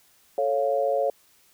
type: chord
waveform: sine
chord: A augmented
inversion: none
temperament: equal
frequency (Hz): 440 / 554.4 / 698.5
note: A4 / C#5 / E#5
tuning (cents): 0 / 0 / 0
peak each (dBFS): -28 / -23 / -27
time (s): 0.38-1.1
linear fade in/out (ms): 2
effects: white hiss -60 dBFS RMS until 1.53 s